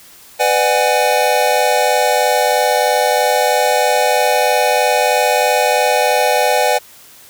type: chord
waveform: square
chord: G# half-diminished seventh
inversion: first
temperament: just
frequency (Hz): 498.4 / 598 / 747.5 / 830.6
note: B4 / D5 / F#5 / G#5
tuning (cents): +16 / +31 / +17 / 0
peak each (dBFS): -18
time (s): 0.39-6.79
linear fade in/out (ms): 20
effects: white hiss -42 dBFS RMS until 7.29 s